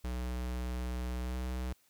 square tone with pitch glide, 61.8 to 62.99 Hz, B1 to B1, +2 to +35 cents, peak -35 dBFS, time 0.04-1.73 s, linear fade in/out 5 ms, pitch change +33 cents, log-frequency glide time 1.2-1.38 s, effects white hiss -69 dBFS RMS until 1.89 s

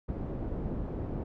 pink low-pass noise, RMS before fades -35 dBFS, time 0.08-1.24 s, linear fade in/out 10 ms, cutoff 460 Hz, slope 12 dB/octave, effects none

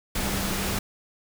sine tone in noise, 196 Hz, G3, in tune, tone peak -32 dBFS, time 0.15-0.79 s, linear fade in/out 5 ms, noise pink, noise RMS -28 dBFS, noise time 0.15-0.79 s, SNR -7 dB, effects none

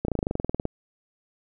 slowing click train, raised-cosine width 2 ms, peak -12 dBFS, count 15, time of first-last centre 0.05-0.654 s, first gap 33 ms, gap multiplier 1.04, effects none

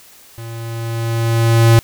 square tone with level ramp, 114.9 Hz, A#2, 25 cents flat, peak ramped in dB -29 to -6 dBFS, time 0.38-1.79 s, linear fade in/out 0 ms, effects white hiss -44 dBFS RMS until 1.83 s

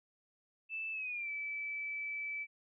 sine tone with pitch glide, 2637 to 2309 Hz, E7 to D7, 0 to -30 cents, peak -37 dBFS, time 0.69-2.47 s, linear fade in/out 50 ms, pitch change -230 cents, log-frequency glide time 0.92-1.3 s, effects none

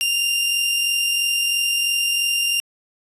sawtooth tone pair together, 2751 / 2794 Hz, F7 / F7, -27 / 0 cents, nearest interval unison, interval 27 cents, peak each -26 / -15 dBFS, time 0.01-2.6 s, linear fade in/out 0 ms, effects resampled to 32000 Hz

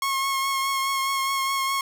sawtooth tone with vibrato, 1086 Hz, C#6, 36 cents flat, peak -19 dBFS, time 0.02-1.81 s, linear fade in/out 2 ms, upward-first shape triangle, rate 4.8 Hz, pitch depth 23 cents each way, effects none

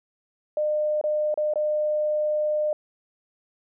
sine tone with dropouts, 605 Hz, D#5, 49 cents flat, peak -21 dBFS, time 0.57-2.73 s, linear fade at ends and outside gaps 2 ms, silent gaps 1.013-1.039 / 1.342-1.375 / 1.537-1.557 s, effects none

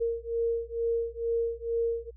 sine beating tone pair, 462.3 / 464.5 Hz, A#4 / A#4, -14 / -6 cents, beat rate 2.2 Hz, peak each -30 dBFS, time 0-2.11 s, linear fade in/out 20 ms, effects added 60 Hz sine -47 dBFS peak until 2.16 s

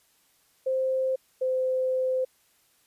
sine tone pair in turn, 523.3 / 516.1 Hz, C5 / C5, 0 / -24 cents, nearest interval unison, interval 24 cents, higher first, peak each -23 dBFS, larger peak neither, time 0.66-1.16 / 1.41-2.25 s, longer second, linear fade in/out 10 ms, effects white hiss -65 dBFS RMS until 2.86 s + resampled to 32000 Hz

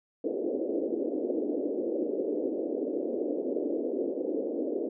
pink band-pass noise, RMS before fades -31 dBFS, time 0.24-4.89 s, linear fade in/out 5 ms, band 270 to 540 Hz, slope 48 dB/octave, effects none

